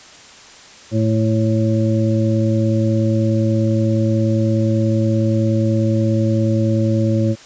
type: harmonic tone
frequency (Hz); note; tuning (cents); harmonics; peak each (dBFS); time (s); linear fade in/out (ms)
110.4; A2; +6; 1 / 2 / 3 / 5; -16 / -19 / -21 / -23; 0.91-7.36; 50
effects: white hiss -41 dBFS RMS until 7.45 s + resampled to 16000 Hz